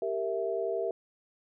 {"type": "chord", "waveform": "sine", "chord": "E diminished", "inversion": "first", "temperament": "equal with one note detuned", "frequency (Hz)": [392, 462.9, 659.3], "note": ["G4", "Bb4", "E5"], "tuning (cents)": [0, -12, 0], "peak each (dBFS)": -33, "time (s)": [0.02, 0.91], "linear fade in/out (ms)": 2, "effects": []}